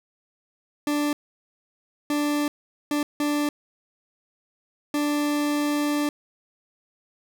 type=tone bursts at uneven times; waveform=40% pulse; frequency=293.7 Hz; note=D4; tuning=in tune; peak=-21 dBFS; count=5; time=0.87-1.13 / 2.1-2.48 / 2.91-3.03 / 3.2-3.49 / 4.94-6.09 s; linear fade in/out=2 ms; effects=none